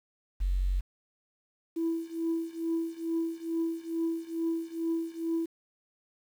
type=tone; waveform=triangle; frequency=46.25 Hz; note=F#1; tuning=in tune; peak=-21 dBFS; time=0.4-0.81 s; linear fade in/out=20 ms
type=tone with tremolo; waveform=sine; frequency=330.1 Hz; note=E4; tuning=2 cents sharp; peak=-24 dBFS; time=1.76-5.46 s; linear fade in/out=10 ms; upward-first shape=triangle; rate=2.3 Hz; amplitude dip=95%
effects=tanh soft clip ceiling -23 dBFS + 9-bit